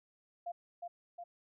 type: tone with echo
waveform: sine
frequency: 695 Hz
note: F5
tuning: 9 cents flat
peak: -37 dBFS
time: 0.46-0.52 s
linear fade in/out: 10 ms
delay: 360 ms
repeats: 2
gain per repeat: -3 dB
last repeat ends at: 1.24 s
effects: none